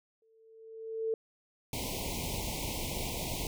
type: tone with exponential growth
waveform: sine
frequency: 446.3 Hz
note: A4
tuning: 25 cents sharp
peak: -27 dBFS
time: 0.22-1.14 s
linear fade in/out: 2 ms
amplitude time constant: 200 ms
type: band-stop noise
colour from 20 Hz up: pink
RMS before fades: -36 dBFS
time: 1.73-3.47 s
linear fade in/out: 2 ms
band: 1000 to 2100 Hz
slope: 96 dB/octave
effects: none